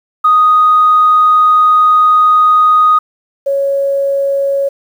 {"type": "tone pair in turn", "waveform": "sine", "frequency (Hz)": [1244.5, 554.4], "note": ["D#6", "C#5"], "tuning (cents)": [0, 0], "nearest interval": "octave + major second", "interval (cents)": 1400, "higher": "first", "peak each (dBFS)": [-4, -10], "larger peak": "first", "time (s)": [[0.24, 2.99], [3.46, 4.69]], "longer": "first", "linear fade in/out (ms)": 10, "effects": ["tanh soft clip ceiling 0 dBFS", "7-bit"]}